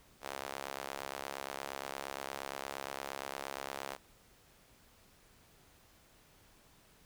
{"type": "tone with high-pass filter", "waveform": "sawtooth", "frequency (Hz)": 68.6, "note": "C#2", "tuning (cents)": -17, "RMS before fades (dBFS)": -43, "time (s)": [0.21, 3.98], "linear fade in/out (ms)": 50, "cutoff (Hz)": 640, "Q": 1.1, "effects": ["pink hiss -64 dBFS RMS until 7.05 s"]}